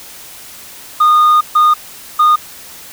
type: tone bursts at uneven times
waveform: sine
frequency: 1226 Hz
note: D#6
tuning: 26 cents flat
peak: -3 dBFS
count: 3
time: 1-1.41 / 1.55-1.74 / 2.19-2.36 s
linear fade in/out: 10 ms
effects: tanh soft clip ceiling -5 dBFS + white hiss -34 dBFS RMS until 2.92 s